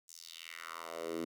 10% pulse tone with high-pass filter sweep, 82.9 Hz, E2, 10 cents sharp, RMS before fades -44 dBFS, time 0.08-1.25 s, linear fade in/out 10 ms, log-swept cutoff 7200 to 270 Hz, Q 2.6, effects none

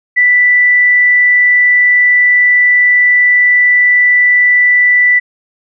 sine tone, 1975.5 Hz, B6, in tune, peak -5 dBFS, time 0.16-5.2 s, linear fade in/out 20 ms, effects none

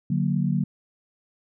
sine chord, D augmented, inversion none, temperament equal with one note detuned, 146.83 / 183.93 / 233.1 Hz, D3 / F#3 / A#3, 0 / -10 / 0 cents, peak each -24 / -24 / -28 dBFS, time 0.1-0.64 s, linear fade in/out 5 ms, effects none

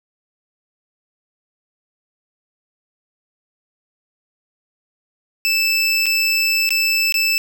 25% pulse tone with dropouts, 2637 Hz, E7, in tune, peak -11 dBFS, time 5.45-7.38 s, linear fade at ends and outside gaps 0 ms, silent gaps 6.058-6.065 / 6.691-6.706 / 7.123-7.142 s, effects none

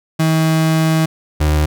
35% pulse tone pair in turn, 159.8 / 75.9 Hz, D#3 / D#2, +47 / -42 cents, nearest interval octave + minor second, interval 1289 cents, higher first, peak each -10 dBFS, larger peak neither, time 0.19-1.06 / 1.4-1.66 s, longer first, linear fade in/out 10 ms, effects none

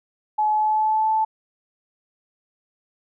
sine tone with pitch glide, 853 to 875 Hz, G#5 to A5, +46 to -10 cents, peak -17 dBFS, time 0.38-1.25 s, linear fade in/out 10 ms, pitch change +44 cents, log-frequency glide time 0.5-1.11 s, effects none

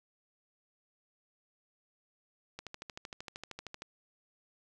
click train, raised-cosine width 0.2 ms, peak -25 dBFS, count 17, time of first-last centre 2.59-3.821 s, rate 13 Hz, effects none

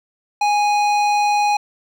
triangle tone with hard clipping, 828 Hz, G#5, 5 cents flat, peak -16 dBFS, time 0.41-1.57 s, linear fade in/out 5 ms, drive 17 dB, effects none

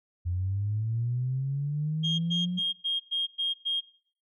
sine linear sweep, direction up, 86 to 182.2 Hz, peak -26 dBFS, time 0.25-2.6 s, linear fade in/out 20 ms
sine tone bursts, 3236 Hz, G#7, 46 cents flat, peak -25 dBFS, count 7, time 2.03-3.81 s, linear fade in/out 20 ms, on 160 ms, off 110 ms
effects noise-tail reverb RT60 0.5 s tail -19 dB re dry + tanh soft clip ceiling -19 dBFS

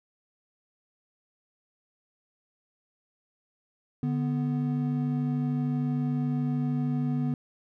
triangle tone pair together, 146.81 / 246.9 Hz, D3 / B3, 0 / 0 cents, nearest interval major sixth, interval 900 cents, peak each -26 dBFS, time 4.03-7.34 s, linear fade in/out 2 ms, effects none

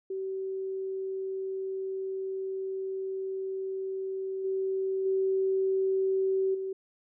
sine tone with level steps, 382.8 Hz, G4, 41 cents flat, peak -31 / -27 / -24 / -31 dBFS, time 0.1-6.73 s, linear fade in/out 5 ms, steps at 4.44 / 5.05 / 6.54 s, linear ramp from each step 10 ms, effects none

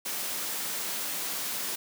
white high-pass noise, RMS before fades -33 dBFS, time 0.05-1.76 s, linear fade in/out 10 ms, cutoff 150 Hz, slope 24 dB/octave, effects none

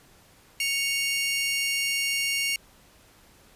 sawtooth tone pair together, 2218 / 2794 Hz, C#7 / F7, 0 / 0 cents, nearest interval major third, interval 400 cents, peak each -24 dBFS, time 0.6-2.56 s, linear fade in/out 2 ms, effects pink hiss -56 dBFS RMS until 3.55 s + resampled to 32000 Hz

